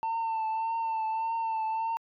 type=tone with vibrato; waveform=sine; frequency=896 Hz; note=A5; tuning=31 cents sharp; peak=-25 dBFS; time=0.03-1.97 s; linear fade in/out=0 ms; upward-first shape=triangle; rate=1.7 Hz; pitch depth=37 cents each way; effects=tanh soft clip ceiling -27 dBFS